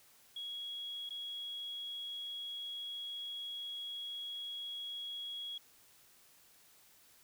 triangle tone with dropouts, 3322 Hz, G#7, in tune, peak -37 dBFS, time 0.36-5.58 s, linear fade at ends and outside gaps 5 ms, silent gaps 1.093-1.105 s, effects tanh soft clip ceiling -38 dBFS + white hiss -64 dBFS RMS until 7.23 s

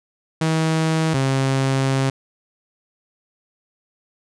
sawtooth tone pair in turn, 160 / 134.25 Hz, D#3 / C3, +49 / +45 cents, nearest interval minor third, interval 304 cents, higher first, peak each -13 dBFS, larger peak neither, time 0.41-1.14 / 1.14-2.1 s, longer second, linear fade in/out 5 ms, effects resampled to 22050 Hz

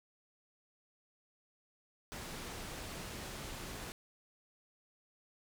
pink low-pass noise, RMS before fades -45 dBFS, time 2.12-3.92 s, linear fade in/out 0 ms, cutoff 11000 Hz, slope 12 dB/octave, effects none

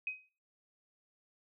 sine tone with exponential decay, 2520 Hz, D#7, 21 cents sharp, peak -31 dBFS, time 0.07-0.29 s, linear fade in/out 2 ms, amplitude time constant 46 ms, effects noise-tail reverb RT60 0.4 s tail -24 dB re dry

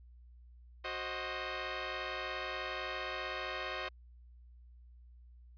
10% pulse chord, C diminished, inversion second, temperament equal with one note detuned, 370 / 527.2 / 622.3 Hz, Gb4 / C5 / Eb5, 0 / +13 / 0 cents, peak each -35 / -33 / -33 dBFS, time 0.84-3.89 s, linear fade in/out 10 ms, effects added 60 Hz sine -54 dBFS peak until 5.57 s + resampled to 11025 Hz

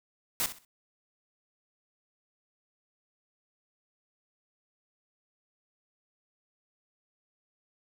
white noise with echo, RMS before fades -29 dBFS, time 0.4-0.46 s, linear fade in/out 0 ms, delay 63 ms, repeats 3, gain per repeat -12 dB, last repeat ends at 0.649 s, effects none

